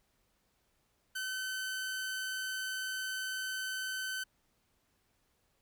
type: tone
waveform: sawtooth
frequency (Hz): 1526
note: G6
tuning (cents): -47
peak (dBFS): -32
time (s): 1.15-4.24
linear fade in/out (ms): 10
effects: pink hiss -75 dBFS RMS until 5.61 s